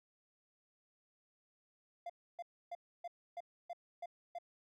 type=tone bursts; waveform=triangle; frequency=693 Hz; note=F5; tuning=14 cents flat; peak=-39 dBFS; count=8; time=2.06-4.386 s; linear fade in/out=5 ms; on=37 ms; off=290 ms; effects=none